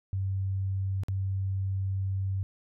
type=tone with dropouts; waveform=sine; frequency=96.3 Hz; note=G2; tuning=30 cents flat; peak=-27 dBFS; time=0.13-2.43 s; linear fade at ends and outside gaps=0 ms; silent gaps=1.035-1.084 s; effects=none